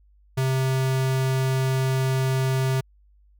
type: tone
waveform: square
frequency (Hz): 131.8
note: C3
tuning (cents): +13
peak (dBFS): -21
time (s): 0.37-2.81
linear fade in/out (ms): 10
effects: added 50 Hz sine -54 dBFS peak until 3.39 s